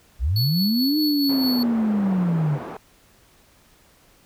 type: linear two-way sweep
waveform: sine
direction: up then down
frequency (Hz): 51 to 308.1 to 140.7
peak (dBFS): -18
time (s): 0.19-2.59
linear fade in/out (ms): 50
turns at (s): 0.98
type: tone with tremolo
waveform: square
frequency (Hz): 4418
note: C#8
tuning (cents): -7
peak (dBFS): -23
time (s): 0.36-1.63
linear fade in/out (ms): 2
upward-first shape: sine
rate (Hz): 4.7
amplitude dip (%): 40
type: band-pass noise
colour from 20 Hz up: pink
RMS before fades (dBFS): -34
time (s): 1.29-2.77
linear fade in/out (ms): 5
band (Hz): 220 to 1000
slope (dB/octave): 12
effects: pink hiss -56 dBFS RMS until 4.25 s